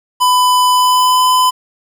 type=tone with pitch glide; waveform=square; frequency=1000 to 1010.5 Hz; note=B5 to B5; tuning=+21 to +39 cents; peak=-9 dBFS; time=0.2-1.51 s; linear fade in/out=20 ms; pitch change=+18 cents; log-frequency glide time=0.73-1.26 s; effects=7-bit